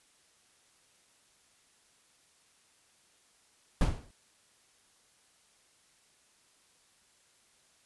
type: noise with exponential decay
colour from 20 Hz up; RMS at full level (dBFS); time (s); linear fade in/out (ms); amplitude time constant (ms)
brown; -21; 3.81-4.11; 2; 64
effects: white hiss -66 dBFS RMS until 7.85 s + resampled to 24000 Hz